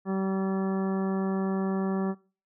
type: harmonic tone with a mistuned harmonic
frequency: 191.9 Hz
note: G3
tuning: 37 cents flat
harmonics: 1 / 2 / 3 / 4 / 5 / 6 / 7 / 9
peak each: -27 / -32 / -40 / -39 / -44 / -41 / -47 / -47 dBFS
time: 0.05-2.15 s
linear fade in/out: 50 ms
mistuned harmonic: 7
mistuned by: +16 cents
effects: noise-tail reverb RT60 0.4 s tail -23 dB re dry